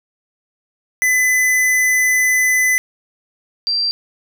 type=tone pair in turn; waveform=square / sine; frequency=2011 / 4712 Hz; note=B6 / D8; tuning=+31 / +5 cents; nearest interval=octave + minor third; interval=1474 cents; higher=second; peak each=-13 / -15 dBFS; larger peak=first; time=1.02-2.78 / 3.67-3.91 s; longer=first; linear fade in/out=0 ms; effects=none